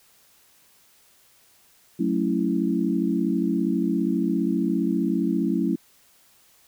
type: chord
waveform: sine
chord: F# minor seventh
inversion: none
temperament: equal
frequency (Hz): 185 / 220 / 277.2 / 329.6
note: F#3 / A3 / C#4 / E4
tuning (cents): 0 / 0 / 0 / 0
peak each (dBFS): -26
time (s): 1.99-5.76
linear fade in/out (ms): 10
effects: white hiss -58 dBFS RMS until 6.67 s